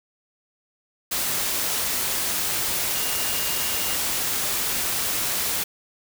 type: tone in noise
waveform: sine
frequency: 2831 Hz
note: F7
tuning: 23 cents sharp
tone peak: -35 dBFS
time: 2.95-3.96 s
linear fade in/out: 10 ms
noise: white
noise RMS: -25 dBFS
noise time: 1.11-5.64 s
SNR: -13 dB
effects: none